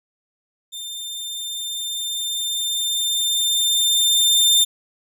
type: tone with level ramp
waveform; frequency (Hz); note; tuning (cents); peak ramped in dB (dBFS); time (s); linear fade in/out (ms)
sawtooth; 3595; A7; +36; -27 to -9; 0.72-4.65; 20
effects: none